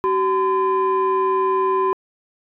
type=tone pair together; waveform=sine; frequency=380 / 1019.5 Hz; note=F#4 / C6; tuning=+46 / -45 cents; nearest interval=octave + perfect fourth; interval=1709 cents; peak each=-17 dBFS; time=0.04-1.93 s; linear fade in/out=0 ms; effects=tanh soft clip ceiling -12 dBFS